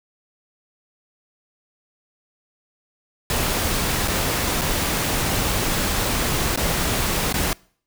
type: noise with dropouts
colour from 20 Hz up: pink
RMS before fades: -22 dBFS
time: 3.3-7.53 s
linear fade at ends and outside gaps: 1 ms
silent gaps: 4.077-4.081 / 4.612-4.617 / 6.56-6.574 / 7.326-7.341 s
effects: noise-tail reverb RT60 0.5 s tail -24 dB re dry